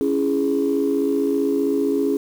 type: chord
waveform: sine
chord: C# minor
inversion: none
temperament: just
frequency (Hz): 277.2 / 332.6 / 415.8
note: C#4 / E4 / G#4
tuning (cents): 0 / +16 / +2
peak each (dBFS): -20 / -24 / -20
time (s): 0.01-2.17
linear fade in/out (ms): 0
effects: tanh soft clip ceiling -10 dBFS + 7-bit